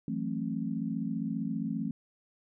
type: chord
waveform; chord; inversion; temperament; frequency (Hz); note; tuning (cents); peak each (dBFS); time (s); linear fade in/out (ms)
sine; F# half-diminished seventh; third; equal with one note detuned; 164.81 / 185 / 220 / 267.3; E3 / F#3 / A3 / C4; 0 / 0 / 0 / +37; -37 / -38 / -34 / -36; 0.08-1.91; 2
effects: none